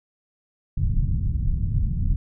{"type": "low-pass noise", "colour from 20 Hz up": "pink", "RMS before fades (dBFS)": -22, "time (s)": [0.77, 2.16], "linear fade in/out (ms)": 5, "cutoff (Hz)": 150, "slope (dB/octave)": 24, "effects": []}